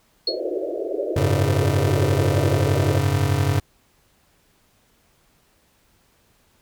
sine tone with exponential decay, 4321 Hz, C#8, 45 cents flat, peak -16 dBFS, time 0.27-0.4 s, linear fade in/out 5 ms, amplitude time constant 28 ms
pink band-pass noise, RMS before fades -26 dBFS, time 0.27-3 s, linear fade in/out 20 ms, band 320 to 640 Hz, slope 96 dB/octave
square chord, F# suspended second, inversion none, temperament just, 92.5 / 104.06 / 138.75 Hz, F#2 / G#2 / C#3, 0 / +4 / +2 cents, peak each -23 dBFS, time 1.16-3.6 s, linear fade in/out 5 ms
effects pink hiss -61 dBFS RMS until 6.61 s

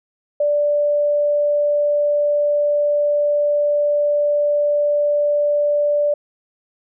sine tone, 586 Hz, D5, 4 cents flat, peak -14 dBFS, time 0.4-6.14 s, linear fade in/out 5 ms, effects none

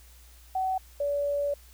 sine tone pair in turn, 755 / 573.3 Hz, F#5 / D5, +35 / -42 cents, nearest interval perfect fourth, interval 477 cents, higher first, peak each -25 dBFS, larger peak neither, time 0.55-0.78 / 1-1.54 s, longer second, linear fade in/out 5 ms, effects added 60 Hz sine -51 dBFS peak until 1.73 s + white hiss -57 dBFS RMS until 1.73 s

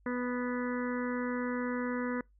harmonic tone, 246.9 Hz, B3, in tune, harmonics 1 / 2 / 4 / 5 / 6 / 7 / 8, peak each -33 / -37 / -43 / -45 / -44 / -44 / -46 dBFS, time 0.06-2.21 s, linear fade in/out 2 ms, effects noise-tail reverb RT60 0.2 s tail -26 dB re dry + added 50 Hz sine -61 dBFS peak until 2.39 s

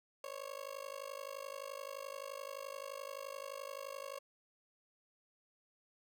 30% pulse tone with amplitude modulation, 550 Hz, C#5, 14 cents flat, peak -37 dBFS, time 0.24-4.19 s, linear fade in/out 2 ms, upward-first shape sine, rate 51.6 Hz, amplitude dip 95%, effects none

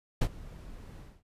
brown noise with ADSR envelope, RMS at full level -22 dBFS, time 0.21-1.23 s, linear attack 8 ms, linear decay 60 ms, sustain -24 dB, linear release 230 ms, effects resampled to 32000 Hz

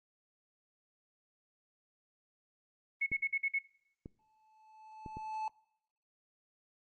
sine tone bursts, 2195 Hz, C#7, 18 cents flat, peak -29 dBFS, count 6, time 3.01-3.59 s, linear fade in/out 10 ms, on 55 ms, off 50 ms
clicks, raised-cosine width 3 ms, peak -32 dBFS, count 4, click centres 3.117 / 4.059 / 5.062 / 5.17 s
triangle tone with exponential growth, 870 Hz, A5, 20 cents flat, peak -31 dBFS, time 4.19-5.48 s, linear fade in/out 2 ms, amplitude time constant 280 ms
effects noise-tail reverb RT60 0.8 s tail -24 dB re dry + Opus 24 kbps

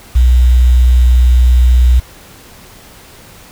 sine tone with quantisation, 61.74 Hz, B1, in tune, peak -4 dBFS, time 0.15-2 s, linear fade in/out 10 ms, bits 5, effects pink hiss -38 dBFS RMS until 3.51 s

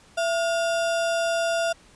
sine tone with sample-and-hold, 670 Hz, E5, 28 cents sharp, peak -21 dBFS, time 0.17-1.73 s, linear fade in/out 10 ms, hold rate 2100 Hz, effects pink hiss -54 dBFS RMS until 1.95 s + resampled to 22050 Hz

